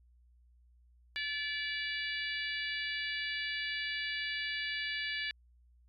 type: harmonic tone with a mistuned harmonic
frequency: 578 Hz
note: D5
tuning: 28 cents flat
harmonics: 3 / 4 / 5 / 6 / 7 / 8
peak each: -38 / -40 / -42 / -44 / -45 / -46 dBFS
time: 1.16-5.31 s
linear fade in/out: 0 ms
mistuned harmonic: 7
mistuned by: -35 cents
effects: added 60 Hz sine -61 dBFS peak until 5.88 s + AAC 48 kbps